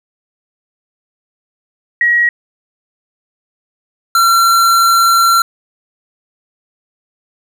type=tone pair in turn; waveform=sine / square; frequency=1904 / 1362.8 Hz; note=A#6 / F6; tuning=+36 / -43 cents; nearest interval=tritone; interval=579 cents; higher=first; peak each=-8 dBFS; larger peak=neither; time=2.01-2.29 / 4.15-5.42 s; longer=second; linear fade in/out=2 ms; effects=8-bit